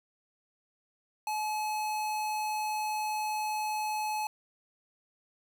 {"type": "tone", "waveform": "square", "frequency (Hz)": 855, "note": "A5", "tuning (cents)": -50, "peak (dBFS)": -31, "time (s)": [1.27, 4.27], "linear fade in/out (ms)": 2, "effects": []}